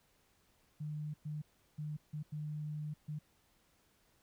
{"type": "tone bursts at uneven times", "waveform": "sine", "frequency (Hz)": 151, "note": "D3", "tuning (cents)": 48, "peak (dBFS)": -38, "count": 6, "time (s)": [[0.8, 1.14], [1.25, 1.42], [1.78, 1.97], [2.13, 2.23], [2.32, 2.94], [3.08, 3.19]], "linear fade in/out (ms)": 10, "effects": ["pink hiss -72 dBFS RMS until 4.22 s"]}